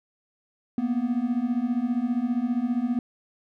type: beating tone pair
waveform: triangle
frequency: 233.1 / 248.1 Hz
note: A#3 / B3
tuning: 0 / +8 cents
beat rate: 15 Hz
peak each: -25 / -23 dBFS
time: 0.78-2.99 s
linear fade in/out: 2 ms
effects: none